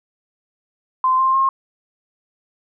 sine tone with pitch steps, 1036 / 1053.5 / 1071.3 Hz, C6 / C6 / C6, -17 / +12 / +41 cents, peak -13 dBFS, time 1.04-1.49 s, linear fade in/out 2 ms, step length 150 ms, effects none

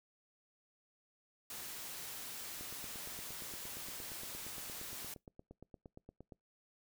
white noise, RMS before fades -46 dBFS, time 1.5-5.14 s, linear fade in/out 2 ms
click train, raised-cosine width 2 ms, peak -38 dBFS, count 33, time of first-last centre 2.61-6.322 s, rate 8.62 Hz
effects noise-tail reverb RT60 0.2 s tail -25 dB re dry

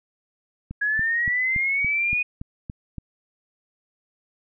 click train, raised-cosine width 5 ms, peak -20 dBFS, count 9, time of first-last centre 0.71-2.983 s, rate 3.52 Hz
sine linear sweep, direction up, 1661.2 to 2489 Hz, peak -20 dBFS, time 0.81-2.23 s, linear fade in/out 10 ms
effects none

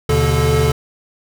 square tone cluster, 78.1 / 125.7 / 145.5 / 434.4 Hz, D#2 / B2 / D3 / A4, +7 / +31 / -16 / -22 cents, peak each -19 dBFS, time 0.09-0.72 s, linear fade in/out 5 ms, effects none

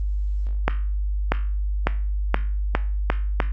accelerating click train, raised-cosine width 0.5 ms, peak -3 dBFS, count 7, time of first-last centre 0.68-3.402 s, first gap 640 ms, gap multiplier 0.86, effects added 50 Hz sine -21 dBFS peak until 3.52 s + Opus 32 kbps

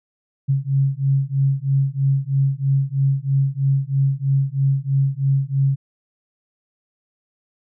sine beating tone pair, 135.3 / 138.4 Hz, C#3 / C#3, -42 / -2 cents, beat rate 3.1 Hz, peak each -19 dBFS, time 0.48-5.76 s, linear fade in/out 20 ms, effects none

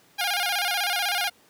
10% pulse tone with vibrato, 759 Hz, F#5, 44 cents sharp, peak -15 dBFS, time 0.18-1.3 s, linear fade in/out 20 ms, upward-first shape square, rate 16 Hz, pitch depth 110 cents each way, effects pink hiss -58 dBFS RMS until 1.49 s + high-pass 150 Hz 12 dB/octave

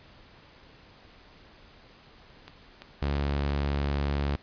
click train, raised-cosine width 0.2 ms, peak -25 dBFS, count 4, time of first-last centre 2.48-3.5 s, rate 2.94 Hz
sawtooth tone, 71 Hz, C#2, 42 cents sharp, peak -22 dBFS, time 3.02-4.36 s, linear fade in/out 0 ms
effects pink hiss -54 dBFS RMS until 4.42 s + resampled to 11025 Hz

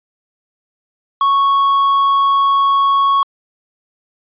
triangle tone with tanh clipping, 1107 Hz, C#6, 3 cents flat, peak -11 dBFS, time 1.21-3.23 s, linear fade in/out 2 ms, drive 9 dB, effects resampled to 8000 Hz

